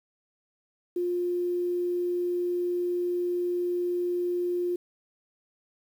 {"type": "tone with quantisation", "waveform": "sine", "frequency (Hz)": 353.7, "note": "F4", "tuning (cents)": 22, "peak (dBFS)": -25, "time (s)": [0.96, 4.76], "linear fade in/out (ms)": 5, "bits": 9, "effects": []}